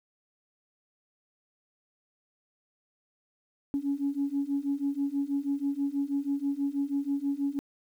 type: beating tone pair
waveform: sine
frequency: 277.2 / 283.4 Hz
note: C#4 / C#4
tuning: 0 / +38 cents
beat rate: 6.2 Hz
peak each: -30 / -29 dBFS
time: 3.74-7.59 s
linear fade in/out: 0 ms
effects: tanh soft clip ceiling -20 dBFS + 10-bit